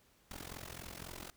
pink noise with amplitude modulation, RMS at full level -44 dBFS, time 0.31-1.3 s, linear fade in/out 0 ms, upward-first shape sine, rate 43.8 Hz, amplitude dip 90%, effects pink hiss -69 dBFS RMS until 1.36 s

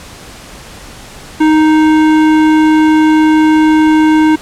triangle tone with hard clipping, 311.1 Hz, D#4, in tune, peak -7 dBFS, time 1.4-4.36 s, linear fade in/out 10 ms, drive 18 dB, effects pink hiss -32 dBFS RMS until 4.41 s + low-pass 10000 Hz 12 dB/octave

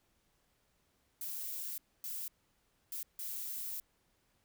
violet noise bursts at uneven times, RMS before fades -41 dBFS, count 4, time 1.21-1.78 / 2.04-2.28 / 2.92-3.03 / 3.19-3.8 s, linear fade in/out 2 ms, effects pink hiss -75 dBFS RMS until 4.44 s

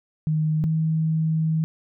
sine tone pair in turn, 155.56 / 159.2 Hz, D#3 / D#3, 0 / +40 cents, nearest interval unison, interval 40 cents, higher second, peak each -19 / -19 dBFS, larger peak neither, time 0.27-0.64 / 0.64-1.64 s, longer second, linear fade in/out 0 ms, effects none

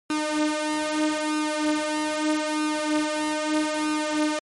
sawtooth tone with flanger, 305.2 Hz, D#4, 33 cents flat, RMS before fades -25 dBFS, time 0.1-4.39 s, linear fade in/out 2 ms, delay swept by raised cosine 0.75 to 5.55 ms, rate 0.79 Hz, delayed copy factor +0.7, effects MP3 48 kbps

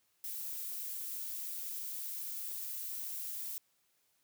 violet noise, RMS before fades -41 dBFS, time 0.24-3.58 s, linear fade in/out 2 ms, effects white hiss -75 dBFS RMS until 4.23 s + high-pass 60 Hz 12 dB/octave

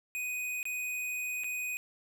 square tone with dropouts, 2493 Hz, D#7, 3 cents sharp, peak -34 dBFS, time 0.15-1.77 s, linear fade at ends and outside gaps 0 ms, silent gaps 0.629-0.654 / 1.436-1.443 s, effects none

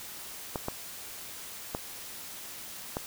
clicks, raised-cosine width 1 ms, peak -17 dBFS, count 4, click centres 0.558 / 0.684 / 1.749 / 2.969 s, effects white hiss -43 dBFS RMS until 3.06 s

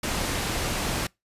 pink low-pass noise, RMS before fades -28 dBFS, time 0.03-1.07 s, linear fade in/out 5 ms, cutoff 11000 Hz, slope 12 dB/octave, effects noise-tail reverb RT60 0.2 s tail -25 dB re dry + resampled to 32000 Hz

